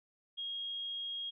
sine tone, 3267 Hz, G#7, 29 cents flat, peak -37 dBFS, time 0.37-1.31 s, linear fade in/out 20 ms, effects none

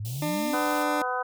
sine exponential sweep, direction up, 100.1 to 276.6 Hz, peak -30 dBFS, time 0-0.55 s, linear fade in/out 5 ms
white band-stop noise, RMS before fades -41 dBFS, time 0.05-0.83 s, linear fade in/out 0 ms, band 810 to 2600 Hz, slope 48 dB/octave
20% pulse tone with pitch glide, 299.6 to 296.7 Hz, D4 to D4, +35 to +18 cents, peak -22 dBFS, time 0.22-1.02 s, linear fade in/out 2 ms, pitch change -17 cents, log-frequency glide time 0.47-0.55 s
harmonic tone, 251 Hz, B3, 28 cents sharp, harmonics 2 / 3 / 4 / 5 / 6, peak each -33 / -31 / -32 / -32 / -33 dBFS, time 0.53-1.23 s, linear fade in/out 10 ms
effects none

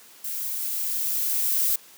violet noise with level ramp, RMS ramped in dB -31 to -22 dBFS, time 0.24-1.76 s, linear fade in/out 5 ms, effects white hiss -50 dBFS RMS until 1.97 s + high-pass 150 Hz 12 dB/octave

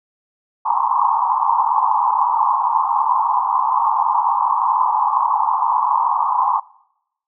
white band-pass noise, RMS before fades -17 dBFS, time 0.65-6.6 s, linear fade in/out 10 ms, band 830 to 1100 Hz, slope 96 dB/octave, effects noise-tail reverb RT60 0.8 s tail -23 dB re dry

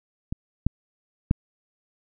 clicks, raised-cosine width 5 ms, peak -16 / -8 / -6 dBFS, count 3, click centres 0.325 / 0.666 / 1.311 s, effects none

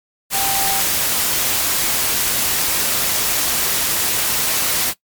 sine tone in noise, 784 Hz, G5, in tune, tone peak -22 dBFS, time 0.32-0.83 s, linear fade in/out 50 ms, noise white, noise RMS -18 dBFS, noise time 0.3-4.94 s, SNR -7 dB, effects noise-tail reverb RT60 0.1 s tail -19 dB re dry + MP3 96 kbps

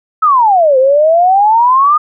sine exponential two-way sweep, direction down then up, 1318.5 to 510 to 1240 Hz, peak -5 dBFS, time 0.22-1.98 s, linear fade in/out 10 ms, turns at 0.78 s, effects none

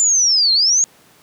sine linear two-way sweep, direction down then up, 7200 to 4108 to 6740 Hz, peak -11 dBFS, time 0-0.84 s, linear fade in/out 0 ms, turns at 0.53 s, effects pink hiss -50 dBFS RMS until 1.22 s + high-pass 150 Hz 12 dB/octave

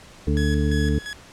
harmonic tone, 73.42 Hz, D2, in tune, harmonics 1 / 2 / 3 / 4 / 6, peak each -21 / -24 / -26 / -27 / -29 dBFS, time 0.27-0.99 s, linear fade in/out 5 ms
sawtooth tone with tremolo, 1684 Hz, G#6, 24 cents sharp, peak -26 dBFS, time 0.37-1.13 s, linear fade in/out 0 ms, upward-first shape square, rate 2.9 Hz, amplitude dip 65%
effects pink hiss -46 dBFS RMS until 1.32 s + low-pass 8000 Hz 12 dB/octave

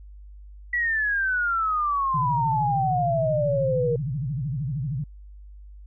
sine exponential sweep, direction down, 1959 to 466.2 Hz, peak -21 dBFS, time 0.73-3.96 s, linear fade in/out 5 ms
sine tone with vibrato, 138.59 Hz, C#3, in tune, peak -25 dBFS, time 2.14-5.04 s, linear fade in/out 5 ms, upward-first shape sine, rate 13 Hz, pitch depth 240 cents each way
effects added 50 Hz sine -41 dBFS peak until 5.86 s

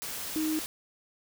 sine tone in noise, 312 Hz, D#4, 5 cents sharp, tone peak -27 dBFS, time 0.36-0.59 s, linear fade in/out 0 ms, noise white, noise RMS -37 dBFS, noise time 0.02-0.66 s, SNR +7 dB, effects none

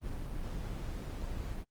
brown noise with amplitude modulation, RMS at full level -37 dBFS, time 0.01-1.65 s, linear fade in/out 50 ms, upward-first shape sine, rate 161 Hz, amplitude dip 35%, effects Opus 24 kbps

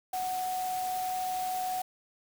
sine tone in noise, 740 Hz, F#5, in tune, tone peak -30 dBFS, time 0.13-1.82 s, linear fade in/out 5 ms, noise white, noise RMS -42 dBFS, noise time 0.13-1.82 s, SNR +9 dB, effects none

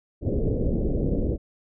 pink low-pass noise, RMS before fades -24 dBFS, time 0.21-1.38 s, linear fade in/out 50 ms, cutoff 550 Hz, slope 48 dB/octave, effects none

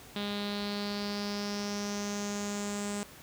sawtooth tone with low-pass filter sweep, 204.4 Hz, G#3, 27 cents flat, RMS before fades -35 dBFS, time 0.16-3.03 s, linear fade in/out 0 ms, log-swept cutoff 3700 to 8000 Hz, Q 5.1, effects pink hiss -51 dBFS RMS until 3.22 s + high-pass 60 Hz 12 dB/octave

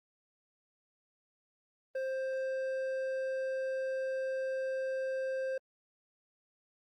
triangle tone with hard clipping, 527 Hz, C5, 12 cents sharp, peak -34 dBFS, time 1.95-5.58 s, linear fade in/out 5 ms, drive 10 dB, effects Opus 24 kbps

